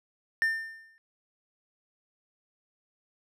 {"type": "tone with exponential decay", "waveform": "triangle", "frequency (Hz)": 1800, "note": "A6", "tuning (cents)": 39, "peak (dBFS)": -19, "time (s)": [0.42, 0.98], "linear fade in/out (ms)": 0, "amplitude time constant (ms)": 120, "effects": []}